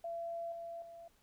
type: tone with level steps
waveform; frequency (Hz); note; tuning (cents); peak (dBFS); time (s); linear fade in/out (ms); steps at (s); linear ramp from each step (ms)
sine; 676; E5; +43; -38 / -42 / -49; 0.04-1.08; 5; 0.52 / 0.82; 2
effects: pink hiss -71 dBFS RMS until 1.22 s